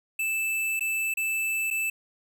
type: tone with dropouts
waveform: square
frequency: 2637 Hz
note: E7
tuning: in tune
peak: -26 dBFS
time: 0.19-1.9 s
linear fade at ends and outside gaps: 5 ms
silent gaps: 0.795-0.807 / 1.14-1.171 / 1.704-1.709 s
effects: none